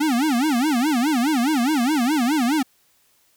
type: tone with vibrato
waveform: square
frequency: 271.7 Hz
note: C#4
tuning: 35 cents flat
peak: -18 dBFS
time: 0-2.63 s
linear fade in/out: 10 ms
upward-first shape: sine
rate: 4.8 Hz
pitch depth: 270 cents each way
effects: white hiss -61 dBFS RMS until 3.36 s